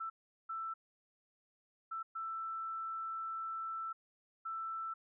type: tone bursts at uneven times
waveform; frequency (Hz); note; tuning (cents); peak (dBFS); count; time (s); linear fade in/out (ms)
sine; 1328; E6; +12; -38; 5; 0-0.1 / 0.49-0.74 / 1.91-2.03 / 2.15-3.93 / 4.45-4.94; 10
effects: none